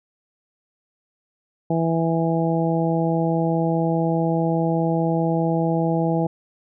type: harmonic tone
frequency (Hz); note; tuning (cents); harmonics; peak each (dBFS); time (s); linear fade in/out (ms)
164.81; E3; 0; 1 / 2 / 3 / 4 / 5; -21 / -24 / -26 / -27 / -28; 1.7-6.27; 5
effects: none